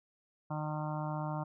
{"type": "harmonic tone", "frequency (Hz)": 152.5, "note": "D#3", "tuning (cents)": -34, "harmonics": [1, 2, 4, 5, 6, 7, 8, 9], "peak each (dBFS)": [-36, -44, -43, -44, -43, -46, -50, -51], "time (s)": [0.5, 1.44], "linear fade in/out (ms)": 10, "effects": []}